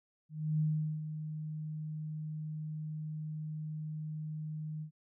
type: tone with ADSR envelope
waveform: sine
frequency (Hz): 154.4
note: D#3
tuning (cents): -13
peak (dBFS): -27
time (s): 0.29-4.91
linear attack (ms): 310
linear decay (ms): 410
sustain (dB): -10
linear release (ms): 93
effects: none